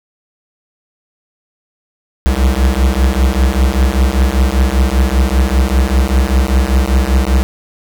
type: beating tone pair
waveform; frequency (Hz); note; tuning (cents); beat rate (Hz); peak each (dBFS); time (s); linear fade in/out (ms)
square; 62.5 / 67.6; B1 / C#2; +21 / -43; 5.1; -13; 2.26-7.43; 0
effects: none